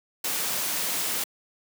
white noise, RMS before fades -28 dBFS, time 0.24-1.24 s, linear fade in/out 5 ms, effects high-pass 150 Hz 12 dB/octave

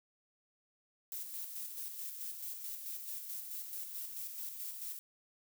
violet noise with tremolo, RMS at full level -42 dBFS, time 1.12-4.99 s, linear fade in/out 0 ms, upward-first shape square, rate 4.6 Hz, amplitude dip 40%, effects none

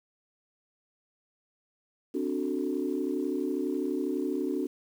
sine chord, D dominant seventh, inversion third, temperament equal, 261.6 / 293.7 / 370 / 440 Hz, C4 / D4 / F#4 / A4, 0 / 0 / 0 / 0 cents, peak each -33 / -31 / -32 / -37 dBFS, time 2.14-4.67 s, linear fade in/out 10 ms, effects tanh soft clip ceiling -18 dBFS + 9-bit

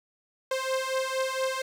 sawtooth beating tone pair, 523.3 / 527.6 Hz, C5 / C5, 0 / +14 cents, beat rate 4.3 Hz, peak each -26 dBFS, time 0.51-1.62 s, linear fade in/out 5 ms, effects low-pass 10000 Hz 12 dB/octave + 9-bit

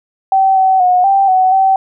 sine tone with pitch steps, 770 / 760 / 726 / 784 / 748 / 769 Hz, G5 / F#5 / F#5 / G5 / F#5 / G5, -31 / +46 / -33 / 0 / +19 / -33 cents, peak -7 dBFS, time 0.32-1.76 s, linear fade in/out 2 ms, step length 240 ms, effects none

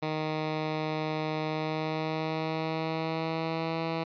10% pulse tone with pitch glide, 155.56 to 163.58 Hz, D#3 to E3, 0 to -13 cents, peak -21 dBFS, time 0.02-4.04 s, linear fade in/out 10 ms, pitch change +87 cents, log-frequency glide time 1.46-3.82 s, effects resampled to 11025 Hz

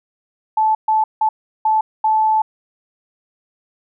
sine tone bursts at uneven times, 871 Hz, A5, 18 cents flat, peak -12 dBFS, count 5, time 0.57-0.75 / 0.88-1.04 / 1.21-1.29 / 1.65-1.81 / 2.04-2.42 s, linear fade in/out 5 ms, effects none

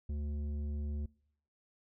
triangle tone with tanh clipping, 73.42 Hz, D2, in tune, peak -36 dBFS, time 0.09-1.06 s, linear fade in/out 5 ms, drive 14 dB, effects noise-tail reverb RT60 0.7 s tail -26 dB re dry

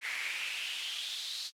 brown noise with high-pass filter sweep, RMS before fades -38 dBFS, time 0.01-1.51 s, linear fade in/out 50 ms, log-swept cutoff 2000 to 4300 Hz, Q 5, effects low-pass 12000 Hz 12 dB/octave + AAC 64 kbps

